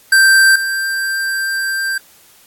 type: tone pair in turn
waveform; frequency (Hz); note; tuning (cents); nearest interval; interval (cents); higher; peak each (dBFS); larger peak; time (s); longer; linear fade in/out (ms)
square; 1568 / 1575.8; G6 / G6; 0 / +9; unison; 9; second; -7 / -17; first; 0.12-0.56 / 0.56-1.98; second; 5
effects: white hiss -47 dBFS RMS until 2.46 s + AAC 64 kbps